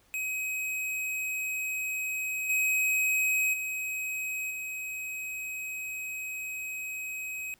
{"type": "tone with level steps", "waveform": "square", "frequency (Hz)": 2534, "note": "D#7", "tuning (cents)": 31, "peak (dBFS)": [-31, -25, -32, -35], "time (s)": [0.14, 7.54], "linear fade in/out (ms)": 0, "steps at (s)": [2.49, 3.53, 4.5], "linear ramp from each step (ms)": 10, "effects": ["pink hiss -64 dBFS RMS until 7.59 s"]}